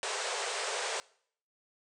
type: band-pass noise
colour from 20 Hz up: pink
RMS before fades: -35 dBFS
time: 0.03-1 s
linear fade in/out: 0 ms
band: 400 to 9100 Hz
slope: 96 dB/octave
effects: noise-tail reverb RT60 0.6 s tail -23 dB re dry